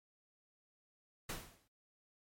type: noise with exponential decay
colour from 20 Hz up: pink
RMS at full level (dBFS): -39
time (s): 1.29-1.68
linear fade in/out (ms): 5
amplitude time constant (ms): 83
effects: noise-tail reverb RT60 0.2 s tail -25 dB re dry + MP3 64 kbps

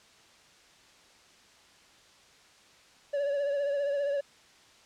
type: tone with vibrato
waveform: triangle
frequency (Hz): 567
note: C#5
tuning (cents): +39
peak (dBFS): -25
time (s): 3.13-4.21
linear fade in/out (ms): 10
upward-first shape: triangle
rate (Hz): 15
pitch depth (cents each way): 51
effects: white hiss -58 dBFS RMS until 4.85 s + low-pass 6000 Hz 12 dB/octave

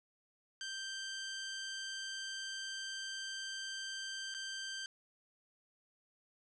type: tone with dropouts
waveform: 15% pulse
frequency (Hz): 1568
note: G6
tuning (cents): 0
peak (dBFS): -34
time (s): 0.61-4.86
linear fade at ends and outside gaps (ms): 1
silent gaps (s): 4.341-4.347
effects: resampled to 22050 Hz + 11-bit

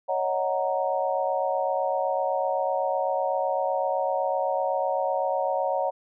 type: chord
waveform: sine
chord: D# minor seventh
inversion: third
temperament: equal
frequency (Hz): 554.4 / 622.3 / 740 / 932.3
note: C#5 / D#5 / F#5 / A#5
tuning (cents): 0 / 0 / 0 / 0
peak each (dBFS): -27 / -30 / -28 / -30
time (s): 0.08-5.91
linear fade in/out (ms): 20
effects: none

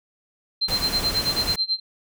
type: tone with tremolo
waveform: sine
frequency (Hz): 4133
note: C8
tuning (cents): -22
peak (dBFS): -18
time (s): 0.61-1.8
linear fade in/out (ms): 10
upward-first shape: sine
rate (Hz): 9.2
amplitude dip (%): 95
type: noise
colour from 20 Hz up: pink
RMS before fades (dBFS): -29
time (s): 0.68-1.56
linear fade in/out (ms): 5
effects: none

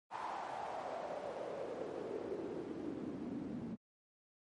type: noise with band-pass filter sweep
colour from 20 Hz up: pink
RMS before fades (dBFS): -43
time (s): 0.1-3.77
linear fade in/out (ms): 50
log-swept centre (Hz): 940 to 220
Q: 3.7
effects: high-pass 80 Hz 12 dB/octave + MP3 48 kbps

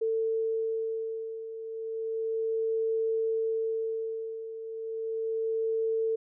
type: beating tone pair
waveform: sine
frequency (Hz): 447.1 / 447.43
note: A4 / A4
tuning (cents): +28 / +29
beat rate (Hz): 0.33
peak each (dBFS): -34 / -29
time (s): 0.01-6.16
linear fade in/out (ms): 10
effects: none

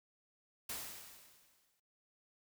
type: noise with exponential decay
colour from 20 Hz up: white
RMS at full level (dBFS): -41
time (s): 0.69-1.8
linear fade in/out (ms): 5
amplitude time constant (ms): 240
effects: noise-tail reverb RT60 0.1 s tail -18 dB re dry

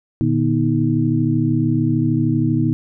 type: tone cluster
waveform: sine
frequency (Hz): 116.6 / 149.6 / 244 / 316.4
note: A#2 / D3 / B3 / D#4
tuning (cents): +1 / +32 / -21 / +29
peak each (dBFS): -20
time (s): 0.21-2.73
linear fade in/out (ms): 0
effects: none

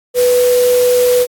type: tone in noise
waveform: sine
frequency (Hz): 493.9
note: B4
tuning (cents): 0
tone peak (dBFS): -8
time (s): 0.14-1.27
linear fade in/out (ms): 50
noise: white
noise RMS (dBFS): -22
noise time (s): 0.14-1.27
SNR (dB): +11
effects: AAC 64 kbps

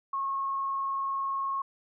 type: tone with vibrato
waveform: sine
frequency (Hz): 1091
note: C#6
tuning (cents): -28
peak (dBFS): -28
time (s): 0.13-1.62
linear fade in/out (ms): 5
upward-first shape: sine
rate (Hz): 20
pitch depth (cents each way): 22
effects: none

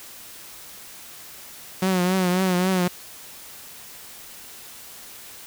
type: tone with vibrato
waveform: sawtooth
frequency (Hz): 183.7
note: F#3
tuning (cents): -12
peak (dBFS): -15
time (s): 1.82-2.88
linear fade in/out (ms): 5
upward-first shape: triangle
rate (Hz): 3.7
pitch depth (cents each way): 71
effects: white hiss -42 dBFS RMS until 5.46 s

